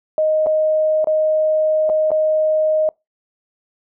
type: tone with dropouts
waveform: sine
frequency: 622.3 Hz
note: D#5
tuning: in tune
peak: -13 dBFS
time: 0.18-2.89 s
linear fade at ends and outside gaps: 1 ms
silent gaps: 0.462-0.468 / 1.044-1.071 / 1.893-1.898 / 2.106-2.116 s
effects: noise-tail reverb RT60 0.2 s tail -26 dB re dry